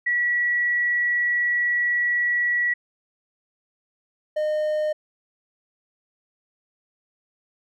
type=tone pair in turn; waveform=sine / triangle; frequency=1936 / 611.3 Hz; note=B6 / D#5; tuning=-35 / -31 cents; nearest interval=octave + minor sixth; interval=1996 cents; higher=first; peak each=-19 dBFS; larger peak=neither; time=0.06-2.74 / 4.36-4.93 s; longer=first; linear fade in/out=10 ms; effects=none